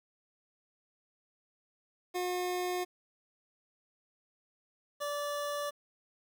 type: tone pair in turn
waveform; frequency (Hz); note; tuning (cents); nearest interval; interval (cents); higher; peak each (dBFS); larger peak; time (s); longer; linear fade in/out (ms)
25% pulse; 360 / 580.6; F#4 / D5; -47 / -20; minor sixth; 827; second; -28 / -30; first; 2.14-2.85 / 5-5.71; neither; 20
effects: 10-bit